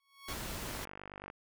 15% pulse tone with exponential growth, 1107 Hz, C#6, 3 cents flat, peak -33 dBFS, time 0-0.33 s, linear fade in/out 1 ms, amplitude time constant 70 ms
pink noise, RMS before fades -41 dBFS, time 0.28-0.85 s, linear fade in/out 5 ms
click train, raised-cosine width 0.5 ms, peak -30 dBFS, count 31, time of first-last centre 0.69-1.301 s, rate 49.1 Hz
effects none

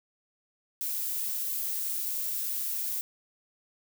violet noise, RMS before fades -32 dBFS, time 0.81-3.01 s, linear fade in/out 0 ms, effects none

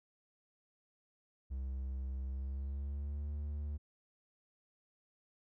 triangle tone with pitch glide, 65.8 to 73.43 Hz, C2 to D2, +10 to 0 cents, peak -35 dBFS, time 1.5-3.78 s, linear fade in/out 20 ms, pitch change +190 cents, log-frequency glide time 2.27-3.31 s, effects none

